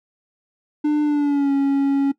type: tone with pitch glide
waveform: triangle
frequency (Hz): 298.6 to 277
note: D4 to C#4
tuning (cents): +29 to -1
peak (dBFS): -13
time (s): 0.84-2.12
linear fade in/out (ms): 10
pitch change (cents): -130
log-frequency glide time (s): 1.03-1.52
effects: noise-tail reverb RT60 0.1 s tail -18 dB re dry